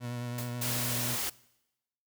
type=tone with vibrato; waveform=30% pulse; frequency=121.2 Hz; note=B2; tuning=32 cents flat; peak=-32 dBFS; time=0-1.18 s; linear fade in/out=50 ms; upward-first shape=sine; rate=9.3 Hz; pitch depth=24 cents each way
type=noise with exponential decay; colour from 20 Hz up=white; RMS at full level=-37 dBFS; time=0.38-0.66 s; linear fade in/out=5 ms; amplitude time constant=59 ms
type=noise; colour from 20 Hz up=white; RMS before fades=-33 dBFS; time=0.61-1.3 s; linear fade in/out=10 ms
effects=noise-tail reverb RT60 0.9 s tail -22 dB re dry